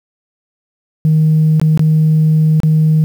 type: tone with dropouts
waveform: sine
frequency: 156.3 Hz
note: D#3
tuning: 8 cents sharp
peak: -6 dBFS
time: 1.05-3.04 s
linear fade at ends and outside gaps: 0 ms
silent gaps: 1.598-1.615 / 1.775-1.794 / 2.602-2.633 s
effects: tanh soft clip ceiling -4 dBFS + 7-bit